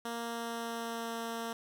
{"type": "tone with pitch glide", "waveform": "10% pulse", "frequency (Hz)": [233.1, 229.8], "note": ["A#3", "A#3"], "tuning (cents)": [0, -25], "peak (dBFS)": -28, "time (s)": [0.05, 1.53], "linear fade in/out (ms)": 2, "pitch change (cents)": -25, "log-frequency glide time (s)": [0.19, 1.16], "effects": []}